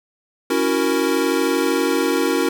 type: chord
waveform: square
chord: F# dominant seventh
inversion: second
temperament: equal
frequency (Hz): 277.2 / 329.6 / 370 / 466.2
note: C#4 / E4 / F#4 / A#4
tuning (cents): 0 / 0 / 0 / 0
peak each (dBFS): -23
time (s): 0.5-2.49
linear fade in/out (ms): 5
effects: none